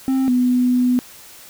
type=tone pair in turn; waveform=triangle / sine; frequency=264.5 / 248.9 Hz; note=C4 / B3; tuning=+19 / +14 cents; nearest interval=minor second; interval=105 cents; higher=first; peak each=-13 dBFS; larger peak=neither; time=0.08-0.28 / 0.28-0.99 s; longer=second; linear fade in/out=0 ms; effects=white hiss -42 dBFS RMS until 1.49 s